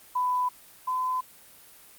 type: tone pair in turn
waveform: sine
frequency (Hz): 998 / 1016.6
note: B5 / B5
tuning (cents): +18 / +50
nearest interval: unison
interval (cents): 32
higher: second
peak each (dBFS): -23 / -25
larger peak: first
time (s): 0.15-0.49 / 0.87-1.21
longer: neither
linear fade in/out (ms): 10
effects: white hiss -52 dBFS RMS until 1.98 s + Opus 32 kbps